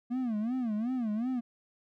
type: tone with vibrato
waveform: triangle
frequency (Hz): 233.1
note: A#3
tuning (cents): 0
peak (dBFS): -27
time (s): 0.1-1.41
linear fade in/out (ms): 20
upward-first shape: sine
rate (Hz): 2.7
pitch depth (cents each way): 190
effects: none

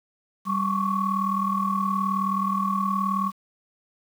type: tone cluster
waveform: sine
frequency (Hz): 195.4 / 1096 / 1135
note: G3 / C#6 / C#6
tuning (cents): -5 / -20 / +41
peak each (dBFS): -26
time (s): 0.45-3.32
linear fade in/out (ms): 50
effects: tanh soft clip ceiling -12 dBFS + 8-bit

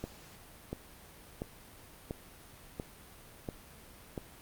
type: click train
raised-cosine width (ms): 2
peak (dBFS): -23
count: 7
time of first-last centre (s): 0.04-4.178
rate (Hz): 1.45
effects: pink hiss -54 dBFS RMS until 4.41 s + Opus 48 kbps

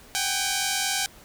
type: tone pair together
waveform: 5% pulse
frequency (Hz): 760 / 804.6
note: F#5 / G5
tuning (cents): +46 / +45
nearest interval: minor second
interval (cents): 99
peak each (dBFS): -15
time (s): 0.15-1.06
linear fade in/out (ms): 0
effects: pink hiss -50 dBFS RMS until 1.24 s

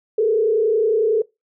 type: tone with frequency modulation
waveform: sine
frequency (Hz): 440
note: A4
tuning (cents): 0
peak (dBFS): -14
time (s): 0.18-1.22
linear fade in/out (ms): 5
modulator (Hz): 30.9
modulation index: 0.89
effects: noise-tail reverb RT60 0.2 s tail -22 dB re dry

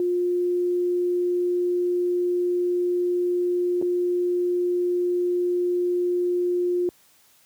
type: tone with dropouts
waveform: sine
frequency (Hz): 354.9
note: F4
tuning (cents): +28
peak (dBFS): -20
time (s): 0-6.89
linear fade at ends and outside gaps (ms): 1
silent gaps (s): 3.815-3.824
effects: white hiss -58 dBFS RMS until 7.45 s + high-pass 60 Hz 12 dB/octave

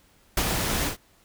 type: noise with ADSR envelope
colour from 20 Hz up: pink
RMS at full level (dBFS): -22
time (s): 0.37-0.97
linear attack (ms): 5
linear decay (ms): 52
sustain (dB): -4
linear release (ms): 110
effects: pink hiss -60 dBFS RMS until 1.24 s

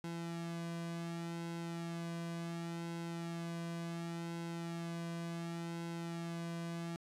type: tone with flanger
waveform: sawtooth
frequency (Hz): 168.5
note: E3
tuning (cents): +38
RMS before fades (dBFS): -42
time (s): 0.04-6.96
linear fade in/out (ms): 0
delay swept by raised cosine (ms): 1.7 to 2.28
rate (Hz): 0.69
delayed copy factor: -0.75
effects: low-pass 10000 Hz 12 dB/octave + 13-bit

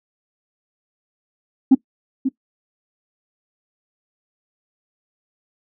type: tone with echo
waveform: sine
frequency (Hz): 265.5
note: C4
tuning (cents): +25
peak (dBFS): -4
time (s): 1.71-1.75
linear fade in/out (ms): 10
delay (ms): 540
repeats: 1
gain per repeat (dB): -11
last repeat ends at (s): 2.29
effects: noise-tail reverb RT60 0.1 s tail -18 dB re dry + tanh soft clip ceiling -4 dBFS

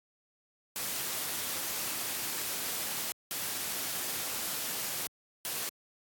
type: noise bursts at uneven times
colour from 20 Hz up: white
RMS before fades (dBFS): -35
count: 3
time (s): 0.76-3.12 / 3.31-5.07 / 5.45-5.69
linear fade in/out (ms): 0
effects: high-pass 100 Hz 12 dB/octave + AAC 64 kbps

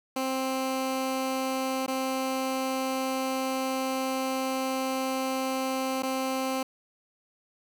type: tone with dropouts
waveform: 15% pulse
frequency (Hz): 263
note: C4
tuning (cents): +9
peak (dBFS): -21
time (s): 0.16-6.63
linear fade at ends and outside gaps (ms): 5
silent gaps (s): 1.864-1.879 / 6.024-6.031
effects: none

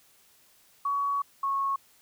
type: tone pair in turn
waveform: sine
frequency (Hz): 1125 / 1098.7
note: C#6 / C#6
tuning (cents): +25 / -16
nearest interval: unison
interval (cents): 41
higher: first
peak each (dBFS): -25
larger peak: neither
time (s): 0.85-1.22 / 1.43-1.76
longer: first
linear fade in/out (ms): 5
effects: white hiss -61 dBFS RMS until 2.01 s

